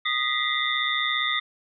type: tone cluster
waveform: sine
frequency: 1242 / 1937 / 2054 / 3528 / 3663 Hz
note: D#6 / B6 / C7 / A7 / A#7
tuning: -3 / -34 / -33 / +4 / -31 cents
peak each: -29 dBFS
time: 0.05-1.4 s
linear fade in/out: 10 ms
effects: none